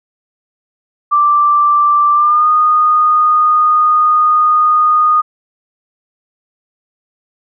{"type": "tone with pitch glide", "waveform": "sine", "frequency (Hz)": [1174.7, 1231.7], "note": ["D6", "D#6"], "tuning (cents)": [0, -18], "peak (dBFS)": -7, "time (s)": [1.11, 5.22], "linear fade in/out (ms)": 20, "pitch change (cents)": 82, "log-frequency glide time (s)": [2.13, 2.48], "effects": []}